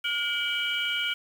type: tone cluster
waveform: sine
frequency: 1425 / 2309 / 2932 / 3166 Hz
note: F6 / D7 / F#7 / G7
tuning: +34 / -30 / -16 / +17 cents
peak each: -31 / -30 / -30 / -32 dBFS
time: 0.04-1.14 s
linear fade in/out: 10 ms
effects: tanh soft clip ceiling -17 dBFS + 8-bit